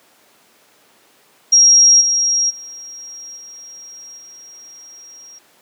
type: tone with level steps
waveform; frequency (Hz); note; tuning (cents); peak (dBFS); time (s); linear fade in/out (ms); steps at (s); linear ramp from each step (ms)
sine; 5620; F8; +10; -6 / -13 / -31 / -34 / -37; 1.52-5.39; 10; 2 / 2.49 / 3.36 / 4.17; 20
effects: pink hiss -52 dBFS RMS until 5.61 s + high-pass 300 Hz 12 dB/octave